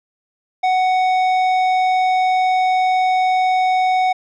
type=tone with tanh clipping; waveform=sine; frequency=743 Hz; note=F#5; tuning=7 cents sharp; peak=-15 dBFS; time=0.63-4.13 s; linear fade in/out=10 ms; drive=11 dB; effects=none